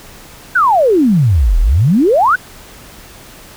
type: exponential two-way sweep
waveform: sine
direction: down then up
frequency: 1581 to 36.48 to 1581 Hz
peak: -7 dBFS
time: 0.55-2.36 s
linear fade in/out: 10 ms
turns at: 1.59 s
effects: pink hiss -37 dBFS RMS until 3.56 s